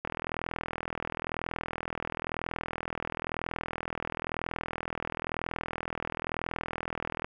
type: click train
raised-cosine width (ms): 0.5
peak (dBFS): -17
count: 296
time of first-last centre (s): 0.05-7.245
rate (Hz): 41
effects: none